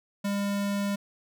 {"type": "tone", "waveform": "square", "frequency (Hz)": 201.2, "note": "G3", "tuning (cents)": 45, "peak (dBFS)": -27, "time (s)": [0.24, 0.96], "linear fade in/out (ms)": 10, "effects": []}